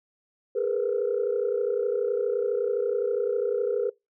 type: tone cluster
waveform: sine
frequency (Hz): 410.5 / 465.9 / 497.9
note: G#4 / A#4 / B4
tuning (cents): -20 / -1 / +14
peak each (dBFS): -27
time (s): 0.55-3.9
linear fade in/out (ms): 10
effects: noise-tail reverb RT60 0.2 s tail -23 dB re dry + tanh soft clip ceiling -16 dBFS